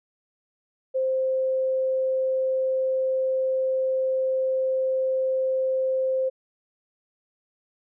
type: tone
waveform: sine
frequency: 523.3 Hz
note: C5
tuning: in tune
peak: -21 dBFS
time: 0.94-6.3 s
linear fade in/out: 20 ms
effects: none